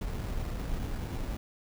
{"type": "noise with sample-and-hold", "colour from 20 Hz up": "brown", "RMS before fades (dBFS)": -34, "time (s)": [0.01, 1.37], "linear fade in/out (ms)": 5, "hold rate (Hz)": 3150, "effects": []}